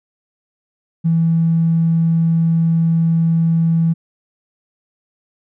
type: tone with tanh clipping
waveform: triangle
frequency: 164.81 Hz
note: E3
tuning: in tune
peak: -11 dBFS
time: 1.04-3.94 s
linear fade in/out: 20 ms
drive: 2 dB
effects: none